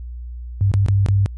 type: tone with dropouts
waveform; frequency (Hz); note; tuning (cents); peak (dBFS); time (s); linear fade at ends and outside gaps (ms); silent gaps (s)
sine; 99; G2; +18; -12; 0.61-1.26; 0; 0.716-0.739 / 0.862-0.885 / 1.062-1.086
effects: added 60 Hz sine -28 dBFS peak until 1.37 s + MP3 48 kbps